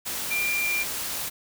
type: tone in noise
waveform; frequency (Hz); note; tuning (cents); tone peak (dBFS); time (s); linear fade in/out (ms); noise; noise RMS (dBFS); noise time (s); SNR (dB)
sine; 2383; D7; +25; -24; 0.3-0.84; 20; white; -31; 0.05-1.3; +4
effects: none